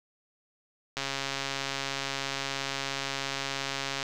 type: click train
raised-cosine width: 0.2 ms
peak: -14 dBFS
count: 420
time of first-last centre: 0.97-4.028 s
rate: 137 Hz
effects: none